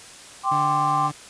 sine chord, G suspended fourth, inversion none, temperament just, 784 / 1045.3 / 1176 Hz, G5 / C6 / D6, 0 / -2 / +2 cents, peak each -23 dBFS, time 0.43-1.11 s, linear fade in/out 50 ms
30% pulse tone, 146.83 Hz, D3, in tune, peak -26 dBFS, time 0.51-1.12 s, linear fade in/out 10 ms
effects white hiss -43 dBFS RMS until 1.29 s + resampled to 22050 Hz

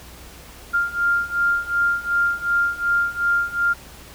sine beating tone pair, 1396.9 / 1399.6 Hz, F6 / F6, 0 / +3 cents, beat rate 2.7 Hz, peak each -22 / -20 dBFS, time 0.73-3.74 s, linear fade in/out 20 ms, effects added 61 Hz sine -45 dBFS peak until 4.14 s + pink hiss -43 dBFS RMS until 4.14 s

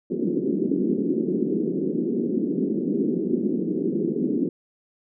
white band-pass noise, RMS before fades -24 dBFS, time 0.1-4.49 s, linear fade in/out 5 ms, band 180 to 390 Hz, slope 48 dB/octave, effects none

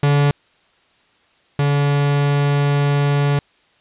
45% pulse tone pair in turn, 143.7 / 143.1 Hz, D3 / D3, -37 / -45 cents, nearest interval unison, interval 8 cents, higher first, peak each -12 / -14 dBFS, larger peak first, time 0.03-0.31 / 1.59-3.39 s, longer second, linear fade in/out 2 ms, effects white hiss -57 dBFS RMS until 3.8 s + resampled to 8000 Hz

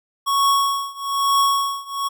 square tone with tremolo, 1108.7 Hz, C#6, in tune, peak -14 dBFS, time 0.26-2.09 s, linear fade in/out 20 ms, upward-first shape triangle, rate 1.1 Hz, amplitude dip 95%, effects none

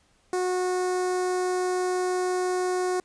sawtooth tone with notch filter, 365.2 Hz, F#4, 23 cents flat, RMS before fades -26 dBFS, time 0.33-3 s, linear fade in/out 2 ms, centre 3000 Hz, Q 0.63, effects pink hiss -64 dBFS RMS until 3.04 s + resampled to 22050 Hz

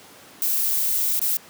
violet noise with dropouts, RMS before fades -22 dBFS, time 0.42-1.37 s, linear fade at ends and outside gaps 1 ms, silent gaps 1.194-1.216 s, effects pink hiss -46 dBFS RMS until 1.49 s + high-pass 200 Hz 12 dB/octave

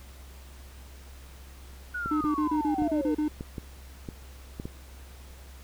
sine linear sweep, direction down, 1480 to 440 Hz, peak -30 dBFS, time 1.94-3.15 s, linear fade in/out 10 ms
clicks, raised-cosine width 3 ms, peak -22 dBFS, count 8, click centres 2.06 / 2.241 / 2.821 / 3.409 / 3.582 / 4.088 / 4.599 / 4.655 s
triangle tone bursts, 302.7 Hz, D#4, 48 cents flat, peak -22 dBFS, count 9, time 2.11-3.282 s, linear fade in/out 5 ms, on 100 ms, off 34 ms
effects added 66 Hz sine -45 dBFS peak until 5.63 s + pink hiss -53 dBFS RMS until 5.63 s

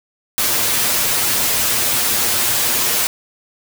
white noise with comb filter, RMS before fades -17 dBFS, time 0.38-3.07 s, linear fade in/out 0 ms, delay 8.5 ms, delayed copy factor +0.8, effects none

